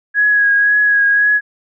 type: tone with vibrato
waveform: sine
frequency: 1661.2 Hz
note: G#6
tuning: in tune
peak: -9 dBFS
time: 0.14-1.41 s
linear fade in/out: 50 ms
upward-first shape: triangle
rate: 1.9 Hz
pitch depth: 27 cents each way
effects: none